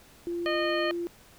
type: tone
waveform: sine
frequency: 344.7 Hz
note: F4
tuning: 23 cents flat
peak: -29 dBFS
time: 0.27-1.07 s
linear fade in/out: 0 ms
type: harmonic tone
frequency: 614 Hz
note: D#5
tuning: 23 cents flat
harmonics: 1 / 2 / 3 / 4 / 5 / 7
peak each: -29 / -34 / -33 / -38 / -37 / -40 dBFS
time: 0.46-0.91 s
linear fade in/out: 0 ms
effects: pink hiss -55 dBFS RMS until 1.38 s